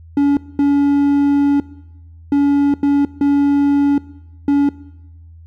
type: tone bursts at uneven times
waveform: triangle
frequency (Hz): 283.8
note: C#4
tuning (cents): +41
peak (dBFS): -8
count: 6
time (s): 0.17-0.37 / 0.59-1.6 / 2.32-2.74 / 2.83-3.05 / 3.21-3.98 / 4.48-4.69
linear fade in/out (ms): 2
effects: noise-tail reverb RT60 1.0 s tail -20 dB re dry + added 82 Hz sine -37 dBFS peak until 5.46 s